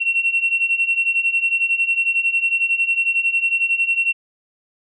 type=beating tone pair; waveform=sine; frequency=2717 / 2728 Hz; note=F7 / F7; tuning=-48 / -41 cents; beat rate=11 Hz; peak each=-20 / -17 dBFS; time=0-4.13 s; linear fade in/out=20 ms; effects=tanh soft clip ceiling -9 dBFS